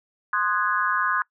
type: chord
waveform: sine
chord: Ab dominant seventh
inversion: first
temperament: equal with one note detuned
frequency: 1046.5 / 1236.6 / 1480 / 1661.2 Hz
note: C6 / Eb6 / Gb6 / Ab6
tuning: 0 / -11 / 0 / 0 cents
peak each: -26 dBFS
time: 0.33-1.22 s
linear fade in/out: 2 ms
effects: noise-tail reverb RT60 0.1 s tail -23 dB re dry